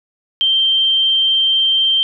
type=tone; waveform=sine; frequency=3142 Hz; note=G7; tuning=3 cents sharp; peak=-11 dBFS; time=0.41-2.03 s; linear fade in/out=0 ms; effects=none